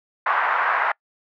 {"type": "band-pass noise", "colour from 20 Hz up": "pink", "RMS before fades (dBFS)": -21, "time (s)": [0.26, 0.92], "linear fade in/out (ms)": 5, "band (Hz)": [870, 1700], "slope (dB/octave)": 24, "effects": ["noise-tail reverb RT60 0.1 s tail -26 dB re dry"]}